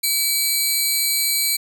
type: tone pair together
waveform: 10% pulse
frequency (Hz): 2288 / 4084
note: D7 / C8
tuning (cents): -46 / -43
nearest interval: minor seventh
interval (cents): 1003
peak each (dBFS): -13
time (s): 0.03-1.57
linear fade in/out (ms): 10
effects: none